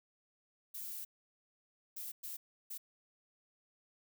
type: noise bursts at uneven times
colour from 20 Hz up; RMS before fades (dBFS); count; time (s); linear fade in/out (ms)
violet; -44; 4; 0.74-1.05 / 1.96-2.12 / 2.23-2.37 / 2.7-2.78; 10
effects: none